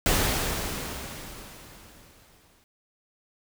pink noise with exponential decay, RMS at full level -22 dBFS, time 0.06-2.64 s, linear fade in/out 0 ms, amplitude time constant 560 ms, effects none

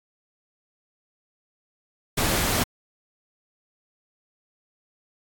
pink noise, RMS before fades -23 dBFS, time 2.17-2.64 s, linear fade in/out 10 ms, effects AAC 64 kbps

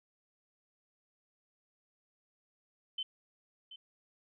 sine tone with echo, 3067 Hz, G7, 38 cents flat, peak -34 dBFS, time 2.98-3.03 s, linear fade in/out 5 ms, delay 730 ms, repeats 1, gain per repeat -13 dB, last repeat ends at 3.76 s, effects none

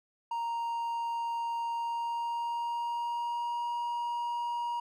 triangle tone with pitch glide, 932.3 to 950.8 Hz, A#5 to A#5, 0 to +34 cents, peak -29 dBFS, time 0.31-4.8 s, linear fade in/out 5 ms, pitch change +34 cents, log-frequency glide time 1.71-3.64 s, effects none

